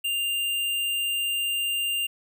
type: tone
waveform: square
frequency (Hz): 2795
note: F7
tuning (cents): +1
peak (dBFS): -25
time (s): 0.04-2.07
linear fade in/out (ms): 10
effects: none